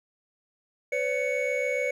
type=tone cluster; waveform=triangle; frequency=504 / 571 / 2226 Hz; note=B4 / D5 / C#7; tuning=+35 / -49 / +7 cents; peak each=-27 / -28 / -28 dBFS; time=0.92-1.91 s; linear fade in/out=5 ms; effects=none